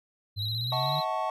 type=exponential sweep; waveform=sine; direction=up; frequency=99.6 to 152 Hz; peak=-31 dBFS; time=0.36-1.01 s; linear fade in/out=20 ms
type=tone with vibrato; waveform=triangle; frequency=3951 Hz; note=B7; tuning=in tune; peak=-30 dBFS; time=0.36-1.05 s; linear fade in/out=50 ms; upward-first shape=square; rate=16 Hz; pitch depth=49 cents each way
type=chord; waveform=triangle; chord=D# half-diminished seventh; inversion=none; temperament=equal with one note detuned; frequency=636.8 / 740 / 880 / 1108.7 Hz; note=D#5 / F#5 / A5 / C#6; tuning=+40 / 0 / 0 / 0 cents; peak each=-31 dBFS; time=0.72-1.3 s; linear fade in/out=2 ms
effects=none